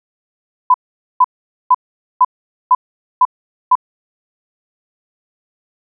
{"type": "tone bursts", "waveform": "sine", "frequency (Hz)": 1003, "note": "B5", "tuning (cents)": 26, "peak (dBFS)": -5, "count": 7, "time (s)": [0.7, 3.754], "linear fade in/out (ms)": 5, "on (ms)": 42, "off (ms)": 460, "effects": []}